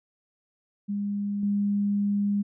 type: tone with level steps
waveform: sine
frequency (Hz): 203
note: G#3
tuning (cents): -39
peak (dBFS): -26 / -22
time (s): 0.88-2.43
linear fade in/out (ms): 20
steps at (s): 1.43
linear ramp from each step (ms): 2
effects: none